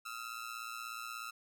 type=ring-modulated tone; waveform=sawtooth; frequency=1324 Hz; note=E6; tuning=7 cents sharp; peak=-35 dBFS; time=0.05-1.31 s; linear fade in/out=10 ms; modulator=58.3 Hz; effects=none